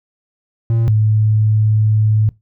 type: tone pair in turn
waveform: triangle / sine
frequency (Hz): 114.6 / 107.81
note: A#2 / A2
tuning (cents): -29 / -35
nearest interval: minor second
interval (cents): 106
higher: first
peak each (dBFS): -10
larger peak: neither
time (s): 0.7-0.88 / 0.88-2.29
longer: second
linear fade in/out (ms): 0
effects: noise-tail reverb RT60 0.2 s tail -21 dB re dry